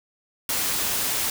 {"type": "noise", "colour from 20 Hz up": "white", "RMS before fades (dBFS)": -25, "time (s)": [0.49, 1.3], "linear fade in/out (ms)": 2, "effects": []}